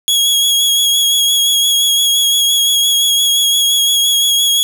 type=tone with vibrato; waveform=sawtooth; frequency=3322 Hz; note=G#7; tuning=in tune; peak=-7 dBFS; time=0.08-4.63 s; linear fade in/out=0 ms; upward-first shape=sine; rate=5.8 Hz; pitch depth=22 cents each way; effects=7-bit